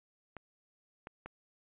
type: clicks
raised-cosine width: 0.5 ms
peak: -29 dBFS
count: 3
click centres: 0.367 / 1.071 / 1.26 s
effects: resampled to 8000 Hz